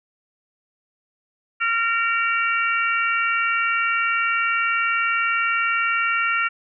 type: harmonic tone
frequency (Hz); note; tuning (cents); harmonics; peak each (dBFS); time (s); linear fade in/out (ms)
460; A#4; -23; 3 / 4 / 5 / 6; -21 / -27 / -25 / -26; 1.6-6.49; 20
effects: none